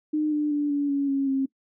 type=tone with pitch steps; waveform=sine; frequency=304.7 / 298.4 / 292.3 / 286.3 / 280.4 / 274.6 / 269 Hz; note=D#4 / D4 / D4 / D4 / C#4 / C#4 / C4; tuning=-36 / +28 / -8 / -44 / +20 / -16 / +48 cents; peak=-21 dBFS; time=0.13-1.46 s; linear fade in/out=10 ms; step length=190 ms; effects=noise-tail reverb RT60 0.1 s tail -20 dB re dry